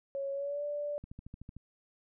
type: tone with pitch glide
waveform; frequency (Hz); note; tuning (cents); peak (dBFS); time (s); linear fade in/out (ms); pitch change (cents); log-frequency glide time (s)
sine; 552 to 584.8; C#5 to D5; -7 to -7; -33; 0.15-0.98; 0; +100; 0.32-0.64
type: click train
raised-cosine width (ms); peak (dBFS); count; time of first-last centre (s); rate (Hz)
5; -33; 8; 1.04-1.566; 13.3
effects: none